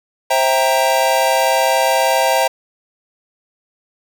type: chord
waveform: square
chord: C dominant seventh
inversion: none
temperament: equal with one note detuned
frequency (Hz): 528.7 / 659.3 / 784 / 932.3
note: C5 / E5 / G5 / Bb5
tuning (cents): +18 / 0 / 0 / 0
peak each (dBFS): -19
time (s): 0.3-2.48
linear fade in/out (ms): 10
effects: none